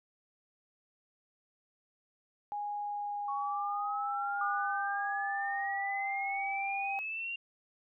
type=tone with pitch glide; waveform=sine; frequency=825 to 789.1 Hz; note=G#5 to G5; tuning=-12 to +11 cents; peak=-34 dBFS; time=2.52-6.99 s; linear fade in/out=0 ms; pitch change=-77 cents; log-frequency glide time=2.77-6.11 s
type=exponential sweep; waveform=sine; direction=up; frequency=1100 to 2786 Hz; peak=-35 dBFS; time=3.28-7.36 s; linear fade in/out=5 ms
type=tone with exponential decay; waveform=sine; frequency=1205 Hz; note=D6; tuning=44 cents sharp; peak=-31 dBFS; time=4.41-7.04 s; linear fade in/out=2 ms; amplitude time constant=570 ms
effects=none